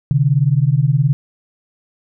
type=beating tone pair; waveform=sine; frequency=130.81 / 149.81 Hz; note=C3 / D3; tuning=0 / +35 cents; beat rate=19 Hz; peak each=-14 dBFS; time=0.11-1.13 s; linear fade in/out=0 ms; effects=none